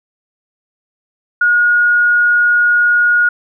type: tone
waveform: sine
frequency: 1441 Hz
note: F#6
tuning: 46 cents flat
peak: -8 dBFS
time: 1.41-3.29 s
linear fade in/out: 5 ms
effects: none